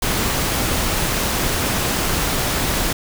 pink noise, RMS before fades -20 dBFS, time 0.02-2.93 s, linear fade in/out 5 ms, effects none

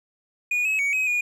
triangle tone with pitch steps, 2453 / 2568 / 2249 / 2535 / 2443 Hz, D#7 / E7 / C#7 / D#7 / D#7, -25 / -46 / +24 / +32 / -32 cents, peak -19 dBFS, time 0.51-1.21 s, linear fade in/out 5 ms, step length 140 ms, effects none

